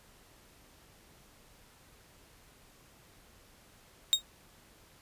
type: tone with exponential decay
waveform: 35% pulse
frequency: 3729 Hz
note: A#7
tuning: in tune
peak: -15 dBFS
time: 4.13-4.22 s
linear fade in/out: 0 ms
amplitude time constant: 19 ms
effects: pink hiss -60 dBFS RMS until 5.01 s + resampled to 32000 Hz